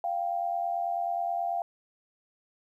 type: tone pair together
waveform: sine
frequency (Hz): 694.7 / 784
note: F5 / G5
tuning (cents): -9 / 0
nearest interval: major second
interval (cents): 209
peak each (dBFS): -29 / -32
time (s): 0.04-1.62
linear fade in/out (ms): 2
effects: 11-bit